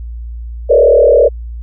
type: tone with frequency modulation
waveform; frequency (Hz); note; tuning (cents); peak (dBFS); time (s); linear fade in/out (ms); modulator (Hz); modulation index
sine; 523.3; C5; 0; -4; 0.69-1.29; 20; 38.1; 2.1
effects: added 58 Hz sine -22 dBFS peak until 1.62 s